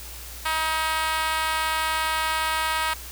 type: tone with high-pass filter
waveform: 5% pulse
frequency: 317.3 Hz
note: D#4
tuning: 34 cents sharp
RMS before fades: -25 dBFS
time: 0.45-2.94 s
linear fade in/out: 10 ms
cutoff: 1000 Hz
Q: 2.5
effects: added 60 Hz sine -40 dBFS peak until 3.11 s + white hiss -40 dBFS RMS until 3.11 s